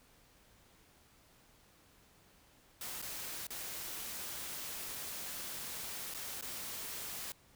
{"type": "noise with dropouts", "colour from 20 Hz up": "white", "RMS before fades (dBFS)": -43, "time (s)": [2.81, 7.32], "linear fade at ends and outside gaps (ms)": 1, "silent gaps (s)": [[3.017, 3.024], [3.469, 3.505], [6.139, 6.146], [6.411, 6.424]], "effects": ["pink hiss -65 dBFS RMS until 7.55 s"]}